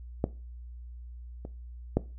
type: clicks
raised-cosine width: 2 ms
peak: -12 / -26 / -10 dBFS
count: 3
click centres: 0.241 / 1.451 / 1.97 s
effects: noise-tail reverb RT60 0.3 s tail -18 dB re dry + added 60 Hz sine -41 dBFS peak until 2.18 s